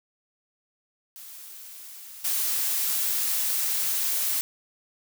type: noise with level steps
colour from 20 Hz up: blue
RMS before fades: -43 / -26 dBFS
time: 1.16-4.41 s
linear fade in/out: 0 ms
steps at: 2.24 s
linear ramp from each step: 10 ms
effects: none